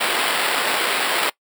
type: noise with sample-and-hold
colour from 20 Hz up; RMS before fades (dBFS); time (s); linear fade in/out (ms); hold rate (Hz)
white; -20; 0-1.3; 10; 6300
effects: noise-tail reverb RT60 0.1 s tail -21 dB re dry + high-pass 400 Hz 12 dB/octave